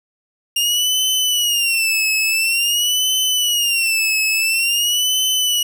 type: tone with vibrato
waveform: sawtooth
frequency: 2803 Hz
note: F7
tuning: 6 cents sharp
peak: -12 dBFS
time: 0.56-5.63 s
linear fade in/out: 5 ms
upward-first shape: sine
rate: 0.48 Hz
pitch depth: 140 cents each way
effects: none